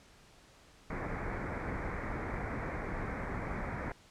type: low-pass noise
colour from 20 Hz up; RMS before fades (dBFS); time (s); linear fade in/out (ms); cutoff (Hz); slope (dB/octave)
pink; -38; 0.9-3.92; 2; 2300; 96
effects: pink hiss -60 dBFS RMS until 4.1 s + low-pass 8000 Hz 12 dB/octave